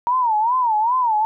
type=tone with vibrato; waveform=sine; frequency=932.3 Hz; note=A#5; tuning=in tune; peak=-15 dBFS; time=0.07-1.25 s; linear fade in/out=0 ms; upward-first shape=sine; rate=2.5 Hz; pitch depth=170 cents each way; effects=none